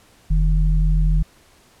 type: tone pair together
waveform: sine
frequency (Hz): 43.61 / 155.4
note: F1 / D#3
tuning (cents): -2 / -2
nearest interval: octave + minor seventh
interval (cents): 2200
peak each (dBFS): -14 / -21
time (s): 0.3-1.23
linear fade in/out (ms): 10
effects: pink hiss -53 dBFS RMS until 1.8 s + low-pass 12000 Hz 12 dB/octave